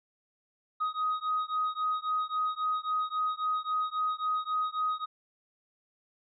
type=beating tone pair; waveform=triangle; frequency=1252 / 1255.7 Hz; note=D#6 / D#6; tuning=+10 / +15 cents; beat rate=3.7 Hz; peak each=-28 dBFS; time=0.8-5.06 s; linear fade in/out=20 ms; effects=tanh soft clip ceiling -24 dBFS + resampled to 11025 Hz